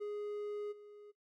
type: tone with level steps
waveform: triangle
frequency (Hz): 415.3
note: G#4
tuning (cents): 0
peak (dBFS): -36 / -50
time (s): 0-1.12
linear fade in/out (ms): 20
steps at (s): 0.71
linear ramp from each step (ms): 20
effects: noise-tail reverb RT60 0.1 s tail -21 dB re dry